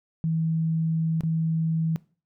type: tone with dropouts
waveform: sine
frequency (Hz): 161.8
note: E3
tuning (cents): -32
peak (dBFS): -22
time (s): 0.24-1.96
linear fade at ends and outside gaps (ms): 0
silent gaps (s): 1.208-1.235
effects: noise-tail reverb RT60 0.4 s tail -21 dB re dry